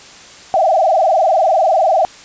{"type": "tone with vibrato", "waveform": "sine", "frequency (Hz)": 698.5, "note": "F5", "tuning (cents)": 0, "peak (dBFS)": -9, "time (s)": [0.54, 2.05], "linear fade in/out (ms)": 0, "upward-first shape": "sine", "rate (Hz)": 20, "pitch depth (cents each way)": 210, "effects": ["white hiss -38 dBFS RMS until 2.24 s", "resampled to 16000 Hz"]}